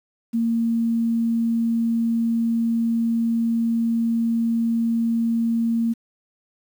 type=tone with quantisation; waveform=sine; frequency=230 Hz; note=A#3; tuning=23 cents flat; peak=-18 dBFS; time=0.33-5.94 s; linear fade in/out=20 ms; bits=8; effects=none